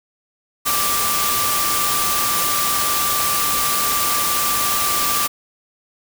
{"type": "tone in noise", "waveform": "sine", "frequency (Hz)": 1175, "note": "D6", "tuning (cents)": 1, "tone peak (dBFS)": -22, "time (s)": [0.65, 5.28], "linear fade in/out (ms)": 20, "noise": "white", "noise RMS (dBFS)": -20, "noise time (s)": [0.65, 5.28], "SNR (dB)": -5, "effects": []}